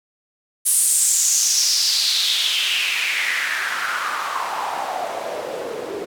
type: noise with band-pass filter sweep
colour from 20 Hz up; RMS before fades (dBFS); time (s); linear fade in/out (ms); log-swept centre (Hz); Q
white; -21; 0.65-6.06; 20; 10000 to 380; 4.1
effects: none